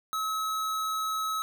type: tone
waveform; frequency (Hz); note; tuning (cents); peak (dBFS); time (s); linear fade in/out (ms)
square; 1287; E6; -42; -29; 0.13-1.42; 0
effects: none